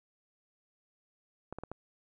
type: clicks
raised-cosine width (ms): 1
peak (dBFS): -26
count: 4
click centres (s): 1.526 / 1.586 / 1.636 / 1.716
effects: none